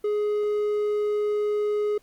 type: tone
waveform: triangle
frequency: 418.1 Hz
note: G#4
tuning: 12 cents sharp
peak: -20 dBFS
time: 0.04-1.98 s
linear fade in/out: 5 ms
effects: pink hiss -62 dBFS RMS until 2.02 s + Opus 24 kbps